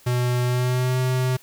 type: tone with pitch glide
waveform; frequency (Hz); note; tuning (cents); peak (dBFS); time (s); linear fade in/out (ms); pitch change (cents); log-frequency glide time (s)
square; 123.47 to 128.12; B2 to C3; 0 to -36; -20; 0.06-1.37; 10; +64; 0.44-0.99
effects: white hiss -52 dBFS RMS until 1.42 s